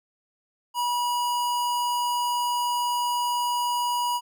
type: tone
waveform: square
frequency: 969 Hz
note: B5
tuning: 33 cents flat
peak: -24 dBFS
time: 0.74-4.21 s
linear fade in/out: 50 ms
effects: none